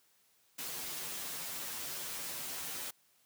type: noise with comb filter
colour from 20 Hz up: white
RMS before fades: -41 dBFS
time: 0.58-2.91 s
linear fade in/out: 10 ms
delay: 9.7 ms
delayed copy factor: -0.95
effects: white hiss -70 dBFS RMS until 3.25 s + high-pass 80 Hz 12 dB/octave